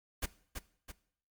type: noise with echo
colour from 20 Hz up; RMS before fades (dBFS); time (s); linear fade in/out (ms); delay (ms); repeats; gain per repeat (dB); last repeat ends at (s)
pink; -34; 0.22-0.26; 10; 330; 2; -6; 0.92
effects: noise-tail reverb RT60 0.6 s tail -19 dB re dry + MP3 96 kbps